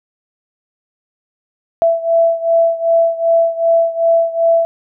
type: beating tone pair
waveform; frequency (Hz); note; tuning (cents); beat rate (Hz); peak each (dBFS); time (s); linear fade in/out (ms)
sine; 665 / 667.6; E5 / E5; +15 / +22; 2.6; -12 / -15; 1.82-4.65; 0
effects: none